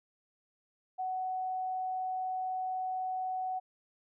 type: tone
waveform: sine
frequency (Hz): 746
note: F#5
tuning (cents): +14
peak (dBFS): -32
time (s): 0.98-3.6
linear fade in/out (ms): 20
effects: none